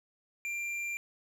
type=tone with tanh clipping; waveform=triangle; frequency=2376 Hz; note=D7; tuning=20 cents sharp; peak=-35 dBFS; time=0.45-0.97 s; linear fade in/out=0 ms; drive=13 dB; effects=none